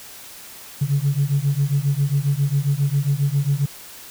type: beating tone pair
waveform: sine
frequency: 137.3 / 144.7 Hz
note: C#3 / D3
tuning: -16 / -25 cents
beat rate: 7.4 Hz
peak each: -19 dBFS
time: 0.81-3.66 s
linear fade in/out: 10 ms
effects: tanh soft clip ceiling -11 dBFS + white hiss -40 dBFS RMS until 4.1 s